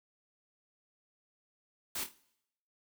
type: noise with echo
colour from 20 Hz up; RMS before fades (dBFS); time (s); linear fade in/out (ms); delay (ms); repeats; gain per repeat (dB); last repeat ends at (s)
white; -37; 1.95-2.04; 5; 26; 4; -8; 2.144
effects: noise-tail reverb RT60 0.8 s tail -21 dB re dry